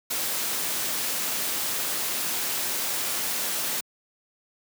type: noise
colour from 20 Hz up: white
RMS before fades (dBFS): -28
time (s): 0.1-3.81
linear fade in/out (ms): 10
effects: high-pass 150 Hz 12 dB/octave